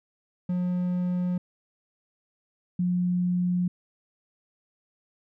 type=tone pair in turn; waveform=triangle / sine; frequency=179.3 / 178.66 Hz; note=F3 / F3; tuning=+46 / +40 cents; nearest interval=unison; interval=6 cents; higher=first; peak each=-22 dBFS; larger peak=neither; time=0.49-1.38 / 2.79-3.68 s; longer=neither; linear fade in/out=5 ms; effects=none